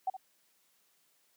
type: tone with echo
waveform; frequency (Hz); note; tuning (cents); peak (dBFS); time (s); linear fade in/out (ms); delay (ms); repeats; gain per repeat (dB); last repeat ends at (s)
sine; 760; F#5; +46; -28; 0.07-0.1; 5; 68; 1; -11; 0.168
effects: white hiss -71 dBFS RMS until 1.36 s + high-pass 150 Hz 12 dB/octave